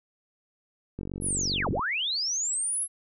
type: click train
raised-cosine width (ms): 3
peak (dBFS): -22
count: 39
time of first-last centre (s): 0.99-1.793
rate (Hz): 47.3
type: linear two-way sweep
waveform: sine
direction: down then up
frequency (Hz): 11175 to 46.71 to 11175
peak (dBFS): -26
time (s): 1.21-2.88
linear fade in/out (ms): 50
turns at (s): 1.7
effects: none